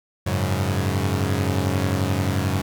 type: chord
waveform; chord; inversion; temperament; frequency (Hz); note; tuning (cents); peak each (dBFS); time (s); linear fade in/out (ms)
sawtooth; F# suspended second; none; equal; 92.5 / 103.83 / 138.59; F#2 / G#2 / C#3; 0 / 0 / 0; -19 / -21 / -23; 0.26-2.62; 10
effects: 9-bit